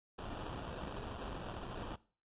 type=noise with sample-and-hold; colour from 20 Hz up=pink; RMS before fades=-44 dBFS; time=0.18-1.96 s; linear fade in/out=10 ms; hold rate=2100 Hz; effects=noise-tail reverb RT60 0.4 s tail -20 dB re dry + resampled to 8000 Hz